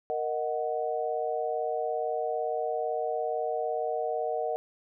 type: chord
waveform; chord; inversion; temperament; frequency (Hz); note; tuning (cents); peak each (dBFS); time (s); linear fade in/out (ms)
sine; D# minor; second; equal; 466.2 / 622.3 / 740; A#4 / D#5 / F#5; 0 / 0 / 0; -32; 0.1-4.56; 0
effects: none